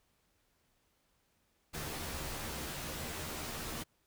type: noise with comb filter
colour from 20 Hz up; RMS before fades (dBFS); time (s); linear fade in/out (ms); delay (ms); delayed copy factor
pink; -41; 1.73-3.84; 20; 13; +0.65
effects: pink hiss -75 dBFS RMS until 4.06 s